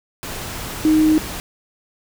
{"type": "tone in noise", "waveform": "sine", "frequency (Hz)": 311.1, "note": "D#4", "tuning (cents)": 0, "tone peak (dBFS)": -11, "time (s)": [0.85, 1.18], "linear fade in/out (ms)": 0, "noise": "pink", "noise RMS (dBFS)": -29, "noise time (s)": [0.23, 1.4], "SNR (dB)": 15, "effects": []}